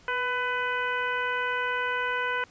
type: harmonic tone with a mistuned harmonic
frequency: 500 Hz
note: B4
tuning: 21 cents sharp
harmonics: 1 / 2 / 3 / 4 / 5 / 6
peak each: -34 / -31 / -29 / -36 / -37 / -41 dBFS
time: 0.08-2.44 s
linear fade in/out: 2 ms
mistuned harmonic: 1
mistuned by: -32 cents
effects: pink hiss -56 dBFS RMS until 2.5 s + resampled to 16000 Hz